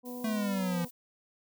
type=harmonic tone; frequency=246.9 Hz; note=B3; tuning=in tune; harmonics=1 / 2 / 3 / 4; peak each=-39 / -43 / -51 / -52 dBFS; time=0.03-0.89 s; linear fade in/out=50 ms
type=noise; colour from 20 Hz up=violet; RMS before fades=-49 dBFS; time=0.05-0.91 s; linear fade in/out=10 ms
type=exponential sweep; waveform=square; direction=down; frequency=223.1 to 170.3 Hz; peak=-30 dBFS; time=0.24-0.85 s; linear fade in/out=5 ms
effects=none